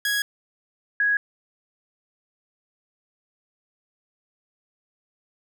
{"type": "tone pair in turn", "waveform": ["sawtooth", "sine"], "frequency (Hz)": [1661.2, 1661.2], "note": ["G#6", "G#6"], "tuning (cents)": [0, 0], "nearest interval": "unison", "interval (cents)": 0, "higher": "neither", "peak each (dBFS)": -18, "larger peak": "neither", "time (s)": [[0.05, 0.22], [1, 1.17]], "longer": "neither", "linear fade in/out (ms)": 2, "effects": []}